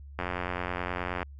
click train, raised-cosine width 0.5 ms, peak -16 dBFS, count 94, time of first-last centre 0.19-1.229 s, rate 89.5 Hz, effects added 70 Hz sine -43 dBFS peak until 1.39 s

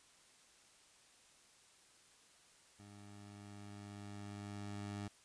20% pulse tone with level ramp, 101.9 Hz, G#2, 32 cents flat, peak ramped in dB -51 to -37 dBFS, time 2.79-5.08 s, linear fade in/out 5 ms, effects white hiss -66 dBFS RMS until 5.24 s + resampled to 22050 Hz

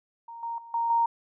sine tone with level steps, 929 Hz, A#5, 6 cents flat, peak -39 / -30 / -43 / -24 / -20 dBFS, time 0.28-1.06 s, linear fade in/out 5 ms, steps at 0.43 / 0.58 / 0.74 / 0.9 s, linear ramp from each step 2 ms, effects none

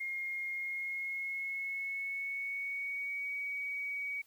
sine tone with pitch glide, 2137 to 2259 Hz, C7 to C#7, +36 to +32 cents, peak -35 dBFS, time 0-4.22 s, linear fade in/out 10 ms, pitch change +96 cents, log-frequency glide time 0.5-3.34 s, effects white hiss -67 dBFS RMS until 4.26 s

